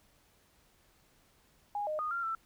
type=tone with pitch steps; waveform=sine; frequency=822 / 614 / 1232 / 1384 / 1332 Hz; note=G#5 / D#5 / D#6 / F6 / E6; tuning=-18 / -23 / -17 / -16 / +18 cents; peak=-32 dBFS; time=1.75-2.35 s; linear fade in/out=2 ms; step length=120 ms; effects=pink hiss -67 dBFS RMS until 2.45 s